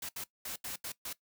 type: noise bursts at uneven times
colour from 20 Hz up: white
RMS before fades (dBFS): -40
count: 6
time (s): 0.02-0.09 / 0.16-0.24 / 0.45-0.56 / 0.64-0.76 / 0.84-0.92 / 1.05-1.13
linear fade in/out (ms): 5
effects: noise-tail reverb RT60 0.1 s tail -18 dB re dry